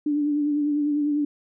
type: tone with vibrato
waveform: sine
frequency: 293.7 Hz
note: D4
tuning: in tune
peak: -20 dBFS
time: 0.06-1.25 s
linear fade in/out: 5 ms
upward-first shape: triangle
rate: 10 Hz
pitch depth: 40 cents each way
effects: none